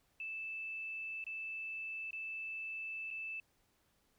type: tone with dropouts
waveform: sine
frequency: 2635 Hz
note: E7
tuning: 1 cent flat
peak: -40 dBFS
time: 0.2-3.4 s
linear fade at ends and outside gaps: 2 ms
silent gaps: 1.241-1.266 / 2.108-2.13 / 3.105-3.11 s
effects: pink hiss -75 dBFS RMS until 4.18 s